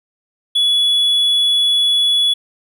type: tone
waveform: triangle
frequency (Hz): 3400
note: G#7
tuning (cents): +40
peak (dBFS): -10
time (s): 0.55-2.34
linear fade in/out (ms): 10
effects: none

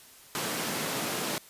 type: high-pass noise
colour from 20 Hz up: pink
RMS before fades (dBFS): -32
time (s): 0.35-1.38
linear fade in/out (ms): 0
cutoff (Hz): 160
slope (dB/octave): 24
effects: white hiss -53 dBFS RMS until 1.49 s + resampled to 32000 Hz

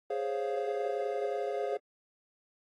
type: chord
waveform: triangle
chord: Db major seventh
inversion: second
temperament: equal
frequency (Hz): 415.3 / 523.3 / 554.4 / 698.5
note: Ab4 / C5 / Db5 / F5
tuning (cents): 0 / 0 / 0 / 0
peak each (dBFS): -32 / -35 / -36 / -35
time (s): 0.1-1.77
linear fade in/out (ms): 5
effects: AAC 32 kbps

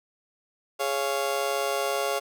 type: chord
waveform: 30% pulse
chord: Db major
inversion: second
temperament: just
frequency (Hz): 415.8 / 554.4 / 693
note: Ab4 / Db5 / F5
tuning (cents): +2 / 0 / -14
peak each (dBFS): -28 / -26 / -28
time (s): 0.79-2.2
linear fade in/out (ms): 20
effects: none

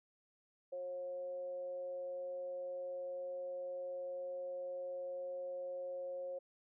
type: tone with frequency modulation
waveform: sine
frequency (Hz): 539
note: C#5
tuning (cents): -49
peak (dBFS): -40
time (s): 0.72-6.39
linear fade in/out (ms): 10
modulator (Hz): 179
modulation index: 0.26
effects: none

